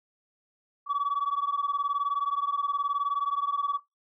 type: beating tone pair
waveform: sine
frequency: 1131 / 1150 Hz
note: C#6 / D6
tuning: +34 / -37 cents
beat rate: 19 Hz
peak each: -27 dBFS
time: 0.86-3.8 s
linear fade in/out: 50 ms
effects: noise-tail reverb RT60 0.2 s tail -23 dB re dry + tanh soft clip ceiling -21 dBFS